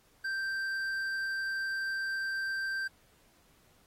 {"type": "tone with hard clipping", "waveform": "sine", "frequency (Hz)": 1568, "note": "G6", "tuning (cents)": 0, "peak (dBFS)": -33, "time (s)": [0.24, 2.88], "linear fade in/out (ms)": 10, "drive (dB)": 6, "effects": ["pink hiss -66 dBFS RMS until 3.86 s", "AAC 48 kbps"]}